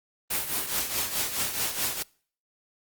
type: noise with tremolo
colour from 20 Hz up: white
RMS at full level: -26 dBFS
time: 0.3-2.03 s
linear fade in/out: 10 ms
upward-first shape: triangle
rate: 4.7 Hz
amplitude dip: 70%
effects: noise-tail reverb RT60 0.5 s tail -25 dB re dry + Opus 32 kbps